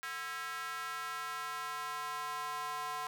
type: tone with high-pass filter sweep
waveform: square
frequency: 148 Hz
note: D3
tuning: 14 cents sharp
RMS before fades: -40 dBFS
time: 0.03-3.07 s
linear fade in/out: 0 ms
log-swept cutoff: 1500 to 950 Hz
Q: 3.2
effects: none